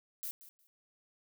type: noise with echo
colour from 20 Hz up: violet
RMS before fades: -40 dBFS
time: 0.23-0.31 s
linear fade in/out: 0 ms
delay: 180 ms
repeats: 2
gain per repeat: -15 dB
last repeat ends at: 0.67 s
effects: none